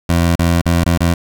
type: tone with dropouts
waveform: 20% pulse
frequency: 85.1 Hz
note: F2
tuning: 44 cents flat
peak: -6 dBFS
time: 0.09-1.14 s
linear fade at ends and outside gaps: 5 ms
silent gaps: 0.355-0.392 / 0.615-0.656 / 0.842-0.861 / 0.976-1.005 s
effects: 7-bit